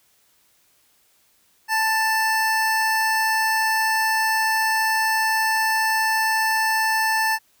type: tone pair together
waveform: square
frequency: 882 / 1767.1 Hz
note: A5 / A6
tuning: +4 / +7 cents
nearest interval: octave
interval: 1203 cents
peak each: -22 dBFS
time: 1.68-7.39 s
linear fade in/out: 50 ms
effects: white hiss -61 dBFS RMS until 7.6 s